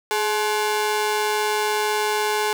sawtooth ring-modulated tone, 638 Hz, D#5, 43 cents sharp, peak -13 dBFS, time 0.11-2.53 s, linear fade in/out 0 ms, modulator 217 Hz, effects none

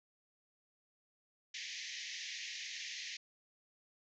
pink band-pass noise, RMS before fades -45 dBFS, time 1.54-3.17 s, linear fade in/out 5 ms, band 1800 to 6700 Hz, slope 96 dB/octave, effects none

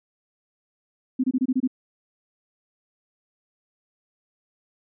sine tone bursts, 257.6 Hz, C4, 27 cents flat, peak -18 dBFS, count 7, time 1.19-1.676 s, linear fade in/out 10 ms, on 48 ms, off 25 ms, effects none

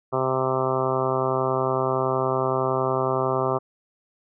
harmonic tone, 130.81 Hz, C3, in tune, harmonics 1 / 2 / 3 / 4 / 5 / 6 / 7 / 8 / 9 / 10, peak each -30 / -34 / -26 / -29 / -28 / -32 / -32 / -32 / -29 / -36 dBFS, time 0.12-3.59 s, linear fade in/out 20 ms, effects none

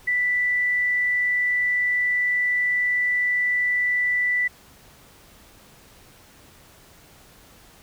sine tone, 1975.5 Hz, B6, in tune, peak -19 dBFS, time 0.07-4.48 s, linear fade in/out 10 ms, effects pink hiss -51 dBFS RMS until 7.82 s

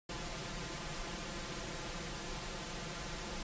pink noise with comb filter, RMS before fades -42 dBFS, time 0.09-3.43 s, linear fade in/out 5 ms, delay 5.8 ms, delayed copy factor +0.75, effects resampled to 16000 Hz

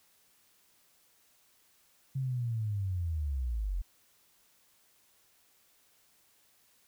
sine linear sweep, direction down, 136.2 to 41.2 Hz, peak -30 dBFS, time 2.15-3.82 s, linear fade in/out 10 ms, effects white hiss -67 dBFS RMS until 6.87 s

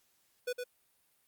square tone with echo, 493.9 Hz, B4, in tune, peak -33 dBFS, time 0.47-0.53 s, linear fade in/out 10 ms, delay 110 ms, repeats 1, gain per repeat -4 dB, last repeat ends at 0.64 s, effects white hiss -72 dBFS RMS until 1.27 s + Opus 48 kbps

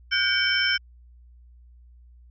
sine tone cluster, 1457 / 1579 / 2267 / 3078 / 5330 Hz, F#6 / G6 / C#7 / G7 / E8, -27 / +12 / +38 / -32 / +18 cents, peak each -27 / -26 / -27 / -26 / -27 dBFS, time 0.11-0.78 s, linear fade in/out 20 ms, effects added 60 Hz sine -48 dBFS peak until 2.3 s

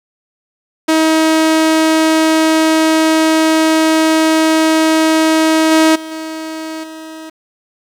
sawtooth tone with level steps, 318.1 Hz, D#4, 38 cents sharp, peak -5 / -3 / -21 / -18 / -24 dBFS, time 0.88-7.3 s, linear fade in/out 10 ms, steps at 5.71 / 5.95 / 6.11 / 6.83 s, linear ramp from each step 10 ms, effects low-pass 11000 Hz 12 dB/octave + 7-bit

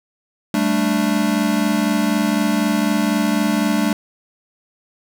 square chord, G suspended second, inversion none, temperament equal, 196 / 220 / 293.7 Hz, G3 / A3 / D4, 0 / 0 / 0 cents, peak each -22 / -20 / -21 dBFS, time 0.54-3.93 s, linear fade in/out 2 ms, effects none

